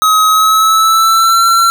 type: tone with pitch glide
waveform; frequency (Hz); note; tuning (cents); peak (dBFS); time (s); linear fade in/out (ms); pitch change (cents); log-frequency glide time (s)
square; 1271 to 1354.4; D#6 to E6; +36 to +46; -7; 0.02-1.7; 0; +110; 0.28-1.45
effects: none